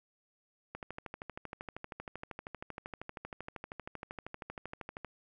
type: click train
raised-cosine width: 0.5 ms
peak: -26 dBFS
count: 56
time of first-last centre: 0.75-5.047 s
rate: 12.8 Hz
effects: none